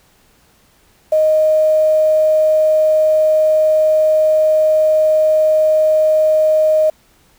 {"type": "tone with quantisation", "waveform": "sine", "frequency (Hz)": 622.3, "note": "D#5", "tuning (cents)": 0, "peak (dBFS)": -9, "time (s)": [1.12, 6.9], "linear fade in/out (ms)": 5, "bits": 6, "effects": ["pink hiss -53 dBFS RMS until 7.38 s"]}